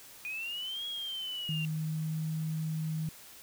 sine linear two-way sweep, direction up then down, 2450 to 3322 to 2757 Hz, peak -35 dBFS, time 0.25-1.65 s, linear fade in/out 0 ms, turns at 0.86 s
sine tone with pitch glide, 156.8 to 158.07 Hz, D#3 to D#3, +14 to +28 cents, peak -31 dBFS, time 1.49-3.09 s, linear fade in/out 2 ms, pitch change +14 cents, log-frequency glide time 1.83-2.22 s
effects white hiss -52 dBFS RMS until 3.42 s

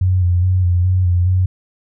sine tone with vibrato, 90.4 Hz, F#2, 40 cents flat, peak -11 dBFS, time 0.01-1.46 s, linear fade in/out 5 ms, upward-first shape square, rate 2.4 Hz, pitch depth 36 cents each way, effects none

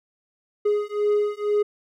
triangle beating tone pair, 414.8 / 416.9 Hz, G#4 / G#4, -2 / +7 cents, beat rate 2.1 Hz, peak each -21 dBFS, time 0.65-1.63 s, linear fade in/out 10 ms, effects none

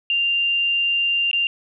sine tone with dropouts, 2788 Hz, F7, 4 cents flat, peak -17 dBFS, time 0.1-1.47 s, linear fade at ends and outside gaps 1 ms, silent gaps 1.313-1.331 s, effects none

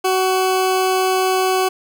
20% pulse tone, 374.6 Hz, F#4, 21 cents sharp, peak -10 dBFS, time 0.04-1.69 s, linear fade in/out 10 ms, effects none

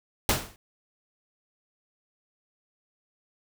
pink noise with exponential decay, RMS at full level -19 dBFS, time 0.29-0.56 s, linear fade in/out 1 ms, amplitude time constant 58 ms, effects none

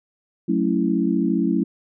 sine chord, F# minor seventh, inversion none, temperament equal, 185 / 220 / 277.2 / 329.6 Hz, F#3 / A3 / C#4 / E4, 0 / 0 / 0 / 0 cents, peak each -23 dBFS, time 0.48-1.64 s, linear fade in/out 10 ms, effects none

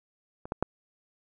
clicks, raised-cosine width 1 ms, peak -26 / -16 / -11 dBFS, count 3, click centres 0.455 / 0.521 / 0.626 s, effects none

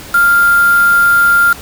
sine tone with quantisation, 1396.9 Hz, F6, in tune, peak -6 dBFS, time 0.14-1.53 s, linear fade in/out 5 ms, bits 3, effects pink hiss -31 dBFS RMS until 1.61 s

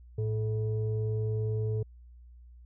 sine tone pair together, 110 / 432.4 Hz, A2 / A4, 0 / -30 cents, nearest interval 2 octaves, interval 2370 cents, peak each -27 / -34 dBFS, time 0.18-1.83 s, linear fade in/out 5 ms, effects tanh soft clip ceiling -22 dBFS + added 60 Hz sine -49 dBFS peak until 2.65 s

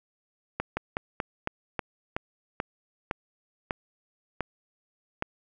slowing click train, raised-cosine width 0.5 ms, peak -13 dBFS, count 12, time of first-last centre 0.6-5.224 s, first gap 170 ms, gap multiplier 1.17, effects none

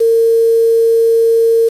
sine tone with quantisation, 456.8 Hz, A#4, 35 cents flat, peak -7 dBFS, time 0-1.69 s, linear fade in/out 10 ms, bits 5, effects resampled to 32000 Hz

